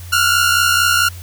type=tone pair together; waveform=sawtooth; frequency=1376 / 1440.4 Hz; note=F6 / F#6; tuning=-26 / -47 cents; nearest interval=minor second; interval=79 cents; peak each=-11 dBFS; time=0.12-1.09 s; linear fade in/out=10 ms; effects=added 88 Hz sine -30 dBFS peak until 1.22 s + white hiss -40 dBFS RMS until 1.22 s